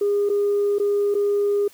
sine tone with dropouts, 407.4 Hz, G#4, 33 cents flat, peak -16 dBFS, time 0.01-1.68 s, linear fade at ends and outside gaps 5 ms, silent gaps 0.292-0.298 / 0.785-0.798 / 1.143-1.15 s, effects tanh soft clip ceiling -14 dBFS + white hiss -51 dBFS RMS until 1.73 s

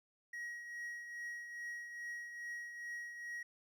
triangle tone with tremolo, 1900 Hz, A#6, 33 cents sharp, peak -39 dBFS, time 0.33-3.43 s, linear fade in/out 5 ms, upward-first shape triangle, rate 2.4 Hz, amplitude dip 55%, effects none

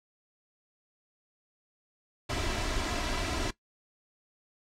pink noise with comb filter, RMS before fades -31 dBFS, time 2.29-3.51 s, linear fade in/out 10 ms, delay 3 ms, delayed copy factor +0.6, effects noise-tail reverb RT60 0.1 s tail -18 dB re dry + low-pass 6000 Hz 12 dB/octave

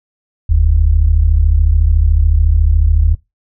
sine tone pair together, 43.33 / 77.2 Hz, F1 / D#2, -13 / -13 cents, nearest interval minor seventh, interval 1000 cents, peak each -10 dBFS, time 0.49-3.15 s, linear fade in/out 10 ms, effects noise-tail reverb RT60 0.2 s tail -21 dB re dry

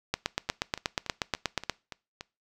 two click trains, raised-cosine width 0.2 ms, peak -9 / -21 dBFS, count 14 / 7, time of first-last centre 0.14-1.697 / 0.49-2.209 s, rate 8.35 / 3.49 Hz, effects noise-tail reverb RT60 0.3 s tail -23 dB re dry

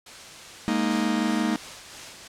white noise, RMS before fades -42 dBFS, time 0.06-1.01 s, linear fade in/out 5 ms
45% pulse chord, Ab suspended second, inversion none, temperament just, 207.7 / 233.6 / 311.5 Hz, Ab3 / Bb3 / Eb4, 0 / +4 / +2 cents, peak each -27 / -26 / -27 dBFS, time 0.68-1.56 s, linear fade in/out 0 ms
white noise with tremolo, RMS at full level -38 dBFS, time 0.9-2.28 s, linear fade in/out 10 ms, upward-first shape sine, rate 2.9 Hz, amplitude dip 35%
effects low-pass 7000 Hz 12 dB/octave

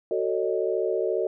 sine chord, D# half-diminished seventh, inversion first, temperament just, 373.4 / 448 / 560 / 622.3 Hz, F#4 / A4 / C#5 / D#5, +16 / +31 / +18 / 0 cents, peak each -27 / -27 / -31 / -30 dBFS, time 0.11-1.27 s, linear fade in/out 2 ms, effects none

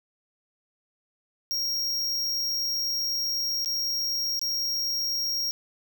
square tone with dropouts, 5588 Hz, F8, in tune, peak -26 dBFS, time 1.51-5.51 s, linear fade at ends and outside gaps 0 ms, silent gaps 3.647-3.659 / 4.393-4.415 s, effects none

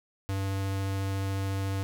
square tone with vibrato, 97.3 Hz, G2, 12 cents flat, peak -29 dBFS, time 0.29-1.83 s, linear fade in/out 0 ms, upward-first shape triangle, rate 14 Hz, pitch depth 8 cents each way, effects none

